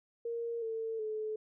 sine tone with pitch steps, 466.2 / 448.8 / 432 Hz, A#4 / A4 / A4, 0 / +34 / -32 cents, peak -34 dBFS, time 0.25-1.36 s, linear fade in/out 5 ms, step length 370 ms, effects none

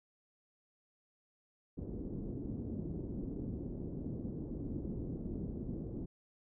white low-pass noise, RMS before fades -41 dBFS, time 1.77-6.06 s, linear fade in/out 10 ms, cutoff 330 Hz, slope 24 dB/octave, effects none

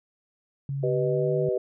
sine tone with pitch glide, 138.59 to 148.54 Hz, C#3 to D3, 0 to +20 cents, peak -27 dBFS, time 0.69-1.49 s, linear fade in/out 2 ms, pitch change +120 cents, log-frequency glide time 0.9-1.32 s
sine chord, G augmented, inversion none, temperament equal with one note detuned, 384.8 / 493.9 / 622.3 Hz, G4 / B4 / D#5, -32 / 0 / 0 cents, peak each -26 / -27 / -30 dBFS, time 0.83-1.58 s, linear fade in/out 5 ms
effects none

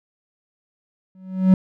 triangle tone with exponential growth, 187.4 Hz, F#3, 22 cents sharp, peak -5 dBFS, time 1.15-1.54 s, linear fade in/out 2 ms, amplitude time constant 84 ms, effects none

